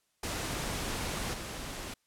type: noise with level steps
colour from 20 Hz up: pink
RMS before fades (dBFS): -35 / -40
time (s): 0.23-1.94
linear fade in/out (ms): 5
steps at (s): 1.33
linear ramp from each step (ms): 10
effects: white hiss -75 dBFS RMS until 2.06 s + low-pass 11000 Hz 12 dB/octave